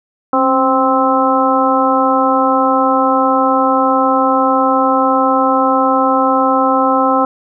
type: harmonic tone with a mistuned harmonic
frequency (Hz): 261.6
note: C4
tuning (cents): 0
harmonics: 1 / 2 / 3 / 4 / 5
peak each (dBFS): -16 / -16 / -16 / -16 / -16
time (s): 0.33-7.25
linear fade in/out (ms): 2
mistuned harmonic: 1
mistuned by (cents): +49
effects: none